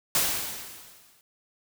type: noise with exponential decay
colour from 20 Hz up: white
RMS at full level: -22 dBFS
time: 0.15-1.21 s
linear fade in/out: 1 ms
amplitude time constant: 230 ms
effects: none